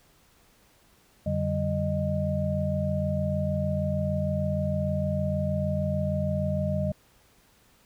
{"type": "tone cluster", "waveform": "sine", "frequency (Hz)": [88.9, 146.3, 192.8, 615], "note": ["F2", "D3", "G3", "D#5"], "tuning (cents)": [31, -6, -28, -20], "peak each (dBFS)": -30, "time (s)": [1.26, 6.92], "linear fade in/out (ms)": 5, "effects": ["pink hiss -61 dBFS RMS until 7.85 s"]}